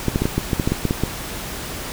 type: clicks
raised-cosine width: 3 ms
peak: -5 dBFS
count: 12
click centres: 0.083 / 0.159 / 0.22 / 0.255 / 0.38 / 0.532 / 0.598 / 0.675 / 0.72 / 0.853 / 0.909 / 1.036 s
effects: pink hiss -30 dBFS RMS until 1.92 s